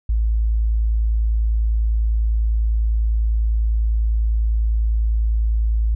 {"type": "tone", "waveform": "sine", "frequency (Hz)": 55, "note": "A1", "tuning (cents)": 0, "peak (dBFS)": -15, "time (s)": [0.09, 5.95], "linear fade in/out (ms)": 5, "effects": []}